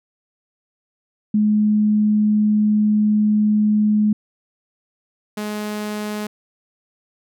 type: tone pair in turn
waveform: sine / sawtooth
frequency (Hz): 211.4 / 210.4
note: G#3 / G#3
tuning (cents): +31 / +23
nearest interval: unison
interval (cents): 8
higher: first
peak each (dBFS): -13 / -20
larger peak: first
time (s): 1.34-4.13 / 5.37-6.27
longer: first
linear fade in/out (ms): 5
effects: none